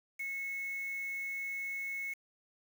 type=tone with quantisation; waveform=sine; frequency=2191 Hz; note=C#7; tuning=21 cents flat; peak=-36 dBFS; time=0.19-2.14 s; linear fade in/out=10 ms; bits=8; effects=none